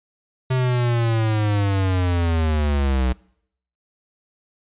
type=linear sweep; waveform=square; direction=down; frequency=130 to 61.74 Hz; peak=-18 dBFS; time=0.5-3.13 s; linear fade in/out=10 ms; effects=noise-tail reverb RT60 0.7 s tail -25 dB re dry + resampled to 8000 Hz